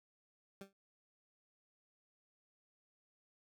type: tone with exponential decay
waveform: 20% pulse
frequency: 196 Hz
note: G3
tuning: in tune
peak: -40 dBFS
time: 0.61-0.73 s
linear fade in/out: 2 ms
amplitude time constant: 25 ms
effects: none